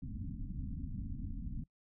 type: low-pass noise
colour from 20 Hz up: pink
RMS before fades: -41 dBFS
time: 0.02-1.64 s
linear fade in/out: 5 ms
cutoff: 280 Hz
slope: 96 dB/octave
effects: noise-tail reverb RT60 0.1 s tail -22 dB re dry